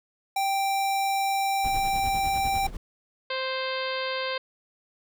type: tone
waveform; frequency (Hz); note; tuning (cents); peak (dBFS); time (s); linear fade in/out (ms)
square; 784; G5; 0; -24; 0.36-2.67; 5
type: noise with tremolo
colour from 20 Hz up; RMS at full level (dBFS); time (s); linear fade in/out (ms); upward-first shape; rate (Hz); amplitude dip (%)
brown; -32; 1.64-2.77; 5; sine; 10; 70
type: harmonic tone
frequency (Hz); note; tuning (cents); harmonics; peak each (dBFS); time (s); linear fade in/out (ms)
523.3; C5; 0; 1 / 2 / 3 / 4 / 5 / 6 / 7 / 8 / 9; -31 / -34 / -36 / -37 / -38 / -39 / -39 / -40 / -41; 3.3-4.38; 5
effects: none